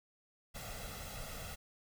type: noise with comb filter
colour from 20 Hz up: pink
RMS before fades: -45 dBFS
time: 0.54-1.56 s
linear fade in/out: 20 ms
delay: 1.5 ms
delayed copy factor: +0.7
effects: none